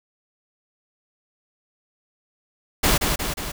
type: noise with echo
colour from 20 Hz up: pink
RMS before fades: -18 dBFS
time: 2.83-2.98 s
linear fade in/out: 10 ms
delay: 180 ms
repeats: 3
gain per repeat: -4 dB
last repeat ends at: 3.52 s
effects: none